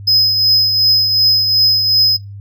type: tone with tremolo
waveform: triangle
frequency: 5070 Hz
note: D#8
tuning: 32 cents sharp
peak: -5 dBFS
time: 0.07-2.17 s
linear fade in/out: 10 ms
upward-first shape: triangle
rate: 2.7 Hz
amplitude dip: 50%
effects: noise-tail reverb RT60 0.2 s tail -19 dB re dry + added 100 Hz sine -28 dBFS peak until 2.4 s